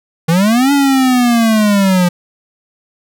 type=linear two-way sweep; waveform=square; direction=up then down; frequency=157.2 to 285.5 to 174.3 Hz; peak=-9 dBFS; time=0.28-2.09 s; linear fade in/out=10 ms; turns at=0.72 s; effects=none